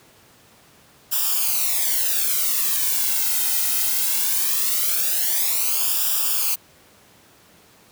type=noise with flanger; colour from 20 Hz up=blue; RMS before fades=-21 dBFS; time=1.11-6.56 s; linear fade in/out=20 ms; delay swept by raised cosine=0.47 to 1.77 ms; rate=0.2 Hz; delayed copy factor=-0.85; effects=pink hiss -52 dBFS RMS until 7.91 s + high-pass 100 Hz 12 dB/octave